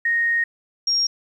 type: tone pair in turn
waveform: sine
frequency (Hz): 1862 / 5580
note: A#6 / F8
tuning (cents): -2 / -2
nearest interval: octave + perfect fifth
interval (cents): 1900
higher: second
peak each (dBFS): -17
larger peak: neither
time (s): 0.05-0.44 / 0.87-1.07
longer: first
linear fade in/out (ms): 5
effects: 9-bit